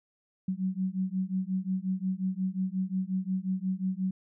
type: beating tone pair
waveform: sine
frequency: 185 / 190.6 Hz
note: F#3 / G3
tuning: 0 / -48 cents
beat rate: 5.6 Hz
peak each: -31 dBFS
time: 0.48-4.11 s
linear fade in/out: 5 ms
effects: none